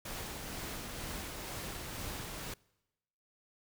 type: noise with tremolo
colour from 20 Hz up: pink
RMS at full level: -41 dBFS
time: 0.05-2.54 s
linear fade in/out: 5 ms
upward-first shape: sine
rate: 2.1 Hz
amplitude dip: 25%
effects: noise-tail reverb RT60 1.0 s tail -25 dB re dry